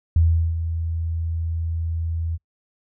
sine tone with ADSR envelope, 82.41 Hz, E2, in tune, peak -12 dBFS, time 0.16-2.38 s, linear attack 3 ms, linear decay 380 ms, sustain -10 dB, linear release 35 ms, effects noise-tail reverb RT60 0.1 s tail -26 dB re dry

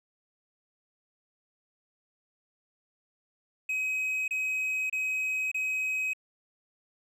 triangle tone bursts, 2534 Hz, D#7, 31 cents sharp, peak -26 dBFS, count 4, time 3.69-6.134 s, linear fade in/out 5 ms, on 590 ms, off 28 ms, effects none

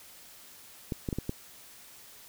clicks, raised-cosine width 3 ms, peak -18 dBFS, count 5, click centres 0.922 / 1.088 / 1.128 / 1.186 / 1.294 s, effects white hiss -52 dBFS RMS until 2.28 s

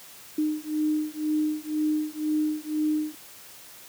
sine beating tone pair, 304.9 / 306.9 Hz, D#4 / D#4, -35 / -24 cents, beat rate 2 Hz, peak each -27 dBFS, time 0.38-3.15 s, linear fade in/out 5 ms, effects white hiss -47 dBFS RMS until 3.88 s + high-pass 60 Hz 12 dB/octave

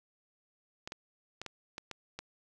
clicks, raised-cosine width 0.2 ms, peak -23 dBFS, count 7, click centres 0.875 / 0.921 / 1.416 / 1.463 / 1.781 / 1.913 / 2.19 s, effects none

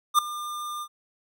square tone with ADSR envelope, 1201 Hz, D6, 38 cents sharp, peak -14 dBFS, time 0.14-0.88 s, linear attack 46 ms, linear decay 4 ms, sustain -18 dB, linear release 61 ms, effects none

